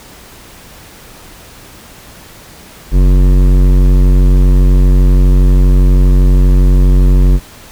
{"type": "tone with hard clipping", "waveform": "sine", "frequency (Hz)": 46.25, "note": "F#1", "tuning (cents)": 0, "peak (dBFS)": -6, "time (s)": [2.91, 7.4], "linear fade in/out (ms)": 50, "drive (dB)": 14, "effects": ["pink hiss -36 dBFS RMS until 7.71 s"]}